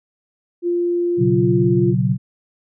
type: tone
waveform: sine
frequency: 348.2 Hz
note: F4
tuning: 5 cents flat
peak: -16 dBFS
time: 0.62-1.95 s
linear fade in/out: 50 ms
type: chord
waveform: sine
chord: B suspended second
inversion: none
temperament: equal with one note detuned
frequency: 120.51 / 138.59 / 185 Hz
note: B2 / C#3 / F#3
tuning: -42 / 0 / 0 cents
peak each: -19 dBFS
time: 1.17-2.18 s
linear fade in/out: 50 ms
effects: none